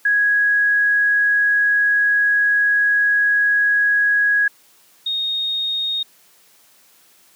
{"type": "tone pair in turn", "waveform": "sine", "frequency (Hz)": [1661.2, 3715], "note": ["G#6", "A#7"], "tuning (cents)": [0, -7], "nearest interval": "octave + major second", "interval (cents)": 1393, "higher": "second", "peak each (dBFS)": [-13, -19], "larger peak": "first", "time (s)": [[0.05, 4.48], [5.06, 6.03]], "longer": "first", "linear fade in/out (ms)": 5, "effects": ["white hiss -53 dBFS RMS until 7.35 s", "high-pass 150 Hz 12 dB/octave"]}